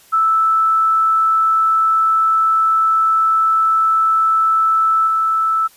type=tone with level steps; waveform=sine; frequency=1316 Hz; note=E6; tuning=3 cents flat; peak=-11 / -13 dBFS; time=0.12-5.68 s; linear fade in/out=20 ms; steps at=5.07 s; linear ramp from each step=2 ms; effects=white hiss -48 dBFS RMS until 5.76 s + resampled to 32000 Hz